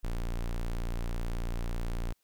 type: tone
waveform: square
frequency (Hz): 29.14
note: A#0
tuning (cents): 0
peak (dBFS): -31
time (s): 0.03-2.13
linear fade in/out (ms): 10
effects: white hiss -75 dBFS RMS until 2.23 s